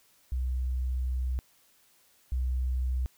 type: tone pair in turn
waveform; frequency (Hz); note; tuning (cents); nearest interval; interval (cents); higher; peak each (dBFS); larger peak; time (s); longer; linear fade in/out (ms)
sine; 63.4 / 63.4; B1 / B1; +46 / +46; unison; 0; neither; -27 / -26; second; 0.32-1.39 / 2.32-3.06; first; 0
effects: white hiss -64 dBFS RMS until 3.17 s